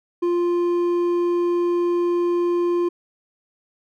sine tone with hard clipping, 348.7 Hz, F4, 3 cents flat, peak -19 dBFS, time 0.22-2.89 s, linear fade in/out 10 ms, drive 5 dB, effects none

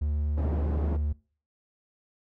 triangle tone, 74.2 Hz, D2, 18 cents sharp, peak -23 dBFS, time 0.01-1.13 s, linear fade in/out 10 ms
pink band-pass noise, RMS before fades -35 dBFS, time 0.37-0.97 s, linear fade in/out 10 ms, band 110 to 540 Hz, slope 12 dB/octave
effects noise-tail reverb RT60 0.4 s tail -22 dB re dry

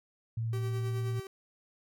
sine tone with pitch glide, 113.8 to 115.12 Hz, A#2 to A#2, -41 to -21 cents, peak -30 dBFS, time 0.37-1.2 s, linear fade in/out 5 ms, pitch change +20 cents, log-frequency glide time 0.57-1.06 s
45% pulse tone with tremolo, 386.1 Hz, G4, 26 cents flat, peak -38 dBFS, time 0.53-1.27 s, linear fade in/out 2 ms, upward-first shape sine, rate 9.5 Hz, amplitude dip 45%
effects none

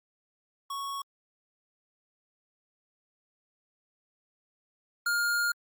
square tone pair in turn, 1108.7 / 1414.2 Hz, C#6 / F6, 0 / +21 cents, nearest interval major third, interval 421 cents, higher second, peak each -34 / -26 dBFS, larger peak second, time 0.7-1.02 / 5.06-5.52 s, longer second, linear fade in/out 5 ms, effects Opus 48 kbps

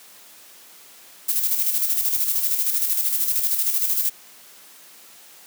violet noise with tremolo, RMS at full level -20 dBFS, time 1.28-4.1 s, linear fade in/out 10 ms, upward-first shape square, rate 13 Hz, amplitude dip 45%, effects white hiss -47 dBFS RMS until 5.46 s + high-pass 200 Hz 12 dB/octave

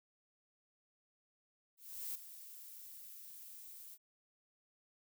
violet noise with ADSR envelope, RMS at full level -41 dBFS, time 1.77-3.98 s, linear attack 380 ms, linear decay 7 ms, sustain -12 dB, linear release 48 ms, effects none

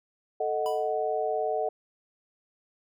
sine chord, D# diminished, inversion second, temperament equal, 440 / 622.3 / 740 Hz, A4 / D#5 / F#5, 0 / 0 / 0 cents, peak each -30 dBFS, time 0.4-1.69 s, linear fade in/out 5 ms
square tone with exponential decay, 987.8 Hz, B5, in tune, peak -33 dBFS, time 0.66-0.94 s, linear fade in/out 0 ms, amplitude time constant 60 ms
effects none

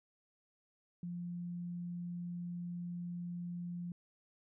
sine tone, 174.61 Hz, F3, in tune, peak -39 dBFS, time 1.03-3.92 s, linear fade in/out 2 ms, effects none

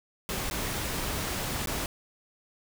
pink noise with dropouts, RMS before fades -32 dBFS, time 0.29-1.86 s, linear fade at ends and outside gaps 1 ms, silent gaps 0.5-0.51 / 1.659-1.672 s, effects none

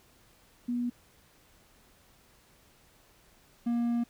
sine / triangle tone pair in turn, 242.4 / 236.6 Hz, B3 / A#3, -32 / +26 cents, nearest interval unison, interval 42 cents, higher first, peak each -28 / -24 dBFS, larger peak second, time 0.68-0.9 / 3.66-4.04 s, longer second, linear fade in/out 10 ms, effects pink hiss -62 dBFS RMS until 4.09 s

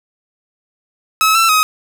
sawtooth tone with pitch steps, 1290 / 1338 / 1263 Hz, E6 / E6 / D#6, -38 / +25 / +26 cents, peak -6 dBFS, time 1.21-1.63 s, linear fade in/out 0 ms, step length 140 ms, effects none

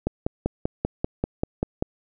click train, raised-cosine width 2 ms, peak -9 dBFS, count 10, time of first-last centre 0.07-1.824 s, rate 5.13 Hz, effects none

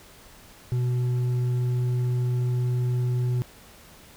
sine tone with hard clipping, 123.8 Hz, B2, 5 cents sharp, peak -23 dBFS, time 0.72-3.42 s, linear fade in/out 0 ms, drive 4 dB, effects pink hiss -50 dBFS RMS until 4.16 s

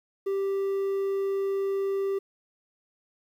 triangle tone, 392 Hz, G4, in tune, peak -23 dBFS, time 0.26-2.19 s, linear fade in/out 10 ms, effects 10-bit

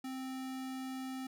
square tone, 261.6 Hz, C4, in tune, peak -40 dBFS, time 0.04-1.27 s, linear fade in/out 5 ms, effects none

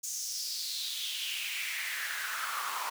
pink noise with high-pass filter sweep, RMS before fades -36 dBFS, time 0.03-2.9 s, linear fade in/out 10 ms, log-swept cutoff 6700 to 980 Hz, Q 4.4, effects none

